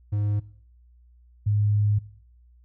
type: tone pair in turn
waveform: triangle / sine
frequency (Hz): 103.5 / 104.09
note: G#2 / G#2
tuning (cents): -5 / +4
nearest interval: unison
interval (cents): 9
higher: second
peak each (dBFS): -20 / -19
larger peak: second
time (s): 0.12-0.4 / 1.46-1.99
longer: second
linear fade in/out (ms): 10
effects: noise-tail reverb RT60 0.6 s tail -21 dB re dry + added 60 Hz sine -52 dBFS peak until 2.64 s